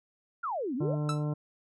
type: exponential two-way sweep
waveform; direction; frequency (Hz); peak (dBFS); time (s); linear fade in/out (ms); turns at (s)
sine; down then up; 1468 to 233.4 to 675; -30; 0.43-0.95; 10; 0.75
type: harmonic tone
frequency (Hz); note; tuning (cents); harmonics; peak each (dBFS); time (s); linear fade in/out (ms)
149.4; D3; +30; 1 / 2 / 3 / 4 / 5 / 6 / 7 / 9; -29 / -37 / -42 / -42 / -50 / -52 / -49 / -53; 0.8-1.34; 10
type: tone with exponential decay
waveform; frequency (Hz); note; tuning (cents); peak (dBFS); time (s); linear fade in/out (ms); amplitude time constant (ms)
45% pulse; 1319; E6; +1; -28; 1.09-1.24; 2; 31
effects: resampled to 24000 Hz